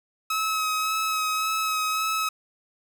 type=tone with vibrato; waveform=sawtooth; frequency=1282 Hz; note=E6; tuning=49 cents flat; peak=-20 dBFS; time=0.3-2.29 s; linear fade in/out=5 ms; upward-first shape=sine; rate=1.8 Hz; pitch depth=19 cents each way; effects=none